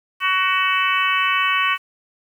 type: harmonic tone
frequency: 374.8 Hz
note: F#4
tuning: 22 cents sharp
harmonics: 3 / 4 / 5 / 6 / 7 / 8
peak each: -20 / -25 / -25 / -25 / -23 / -25 dBFS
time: 0.2-1.78 s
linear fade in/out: 50 ms
effects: 8-bit